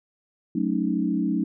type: chord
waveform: sine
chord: D# half-diminished seventh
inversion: first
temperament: equal with one note detuned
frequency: 185 / 218.2 / 277.2 / 311.1 Hz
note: F#3 / A3 / C#4 / D#4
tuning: 0 / -14 / 0 / 0 cents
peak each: -27 dBFS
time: 0.55-1.44 s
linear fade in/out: 5 ms
effects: none